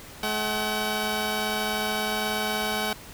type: tone pair together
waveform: 10% pulse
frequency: 213.8 / 759 Hz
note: A3 / F#5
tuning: -49 / +44 cents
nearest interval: octave + minor seventh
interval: 2193 cents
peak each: -20 dBFS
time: 0.23-2.93 s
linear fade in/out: 2 ms
effects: pink hiss -44 dBFS RMS until 3.13 s